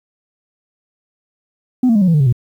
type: tone with pitch steps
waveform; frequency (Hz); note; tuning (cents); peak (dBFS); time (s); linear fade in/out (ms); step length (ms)
sine; 252.7 / 227.7 / 205.3 / 184.99 / 166.72 / 150.26 / 135.42 / 122.05; B3 / A#3 / G#3 / F#3 / E3 / D3 / C#3 / B2; +40 / -40 / -20 / 0 / +20 / +40 / -40 / -20; -7; 1.83-2.326; 5; 62
effects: tanh soft clip ceiling -7 dBFS + 8-bit